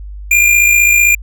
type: tone with amplitude modulation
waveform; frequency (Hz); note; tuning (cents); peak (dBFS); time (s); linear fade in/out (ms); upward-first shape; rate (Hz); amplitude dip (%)
square; 2400; D7; +37; -5; 0.31-1.15; 5; sine; 55.6; 50
effects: added 50 Hz sine -25 dBFS peak until 1.22 s